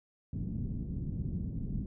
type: low-pass noise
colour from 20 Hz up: white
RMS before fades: -36 dBFS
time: 0.33-1.86 s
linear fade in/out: 2 ms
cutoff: 210 Hz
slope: 24 dB/octave
effects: none